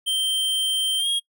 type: tone with pitch glide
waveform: square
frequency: 3136 to 3269 Hz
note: G7 to G#7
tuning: 0 to -28 cents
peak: -21 dBFS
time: 0.06-1.2 s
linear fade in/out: 20 ms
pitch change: +72 cents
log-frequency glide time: 0.98-1.08 s
effects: noise-tail reverb RT60 0.1 s tail -25 dB re dry